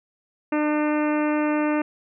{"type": "harmonic tone", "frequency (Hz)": 300.8, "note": "D4", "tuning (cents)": 42, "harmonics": [1, 2, 3, 4, 5, 6, 7, 8, 9], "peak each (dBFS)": [-21, -27, -31, -33, -35, -37, -38, -39, -40], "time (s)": [0.52, 1.82], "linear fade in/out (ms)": 5, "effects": []}